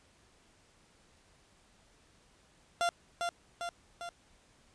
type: tone with echo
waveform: 30% pulse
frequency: 692 Hz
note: F5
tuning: 16 cents flat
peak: -25 dBFS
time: 2.81-2.89 s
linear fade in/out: 0 ms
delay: 400 ms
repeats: 3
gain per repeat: -4 dB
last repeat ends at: 4.09 s
effects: pink hiss -65 dBFS RMS until 4.74 s + resampled to 22050 Hz